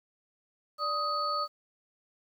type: tone cluster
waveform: sine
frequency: 588 / 1253 / 4464 Hz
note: D5 / D#6 / C#8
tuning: +2 / +12 / +11 cents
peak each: -37 / -29 / -36 dBFS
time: 0.78-1.48 s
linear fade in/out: 50 ms
effects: 10-bit